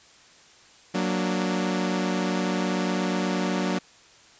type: chord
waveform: sawtooth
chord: Gb augmented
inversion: none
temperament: equal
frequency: 185 / 233.1 / 293.7 Hz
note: Gb3 / Bb3 / D4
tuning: 0 / 0 / 0 cents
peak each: -22 / -26 / -26 dBFS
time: 0.94-3.79 s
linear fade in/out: 10 ms
effects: white hiss -53 dBFS RMS until 4.39 s + resampled to 16000 Hz